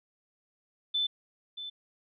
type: tone with echo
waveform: sine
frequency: 3520 Hz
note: A7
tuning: in tune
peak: -26 dBFS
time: 0.94-1.07 s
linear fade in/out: 10 ms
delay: 630 ms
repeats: 1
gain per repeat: -11 dB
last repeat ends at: 1.7 s
effects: none